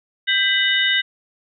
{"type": "tone cluster", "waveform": "sine", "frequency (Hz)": [1579, 1994, 2964, 3679], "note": ["G6", "B6", "F#7", "A#7"], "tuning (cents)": [12, 16, 2, -24], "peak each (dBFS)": [-22, -20, -21, -21], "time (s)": [0.27, 1.02], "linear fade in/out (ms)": 20, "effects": []}